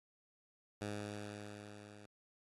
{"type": "tone with level ramp", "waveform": "10% pulse", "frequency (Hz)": 103.83, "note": "G#2", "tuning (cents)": 0, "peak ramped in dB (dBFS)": [-31, -47], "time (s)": [0.81, 2.06], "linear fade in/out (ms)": 5, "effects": ["AAC 32 kbps"]}